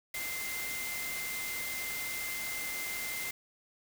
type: tone in noise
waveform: sine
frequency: 2083 Hz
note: C7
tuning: 8 cents flat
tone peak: -38 dBFS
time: 0.14-3.31 s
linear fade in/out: 5 ms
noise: white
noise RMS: -39 dBFS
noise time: 0.14-3.31 s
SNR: -2 dB
effects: none